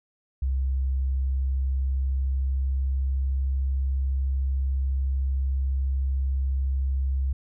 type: tone with pitch glide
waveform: sine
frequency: 66.1 to 66.87 Hz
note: C2 to C2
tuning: +18 to +38 cents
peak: -22 dBFS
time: 0.42-7.33 s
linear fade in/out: 5 ms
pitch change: +20 cents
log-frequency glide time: 0.73-3.48 s
effects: none